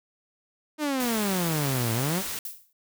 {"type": "exponential two-way sweep", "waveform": "sawtooth", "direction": "down then up", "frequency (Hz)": [311.1, 110.3, 204.5], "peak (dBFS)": -21, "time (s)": [0.78, 2.23], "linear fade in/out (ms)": 50, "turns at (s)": 1.93}
{"type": "noise", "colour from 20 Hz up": "white", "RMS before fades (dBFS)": -33, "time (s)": [1, 2.39], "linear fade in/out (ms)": 2}
{"type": "noise with exponential decay", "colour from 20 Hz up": "violet", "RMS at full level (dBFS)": -32, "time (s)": [2.45, 2.73], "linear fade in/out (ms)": 2, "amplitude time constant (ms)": 60}
{"effects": []}